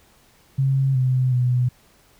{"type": "tone with pitch steps", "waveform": "sine", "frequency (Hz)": [135, 128.5, 124.5], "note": ["C#3", "C3", "B2"], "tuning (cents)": [-45, -31, 14], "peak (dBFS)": -16, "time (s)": [0.58, 1.69], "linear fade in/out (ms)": 10, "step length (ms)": 370, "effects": ["pink hiss -56 dBFS RMS until 2.19 s"]}